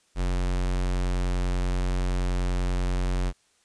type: tone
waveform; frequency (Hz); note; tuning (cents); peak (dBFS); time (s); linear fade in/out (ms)
square; 45.21; F#1; -39; -24; 0.15-3.33; 50
effects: white hiss -65 dBFS RMS until 3.64 s + resampled to 22050 Hz